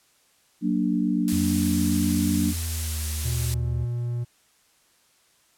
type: chord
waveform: sine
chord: Gb augmented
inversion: none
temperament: equal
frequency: 185 / 233.1 / 293.7 Hz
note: Gb3 / Bb3 / D4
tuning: 0 / 0 / 0 cents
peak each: -25 dBFS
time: 0.61-2.54 s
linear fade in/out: 50 ms
type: noise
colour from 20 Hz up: blue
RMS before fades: -29 dBFS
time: 1.28-3.54 s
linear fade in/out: 0 ms
type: tone with pitch glide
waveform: triangle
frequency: 86.5 to 77.06 Hz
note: F2 to D#2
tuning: -16 to -16 cents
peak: -25 dBFS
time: 1.32-3.85 s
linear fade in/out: 10 ms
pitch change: -200 cents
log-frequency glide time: 2.33-3.06 s
type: tone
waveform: triangle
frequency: 120 Hz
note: B2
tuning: 49 cents flat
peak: -23 dBFS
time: 3.24-4.25 s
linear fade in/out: 20 ms
effects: white hiss -62 dBFS RMS until 5.57 s + low-pass 11000 Hz 12 dB/octave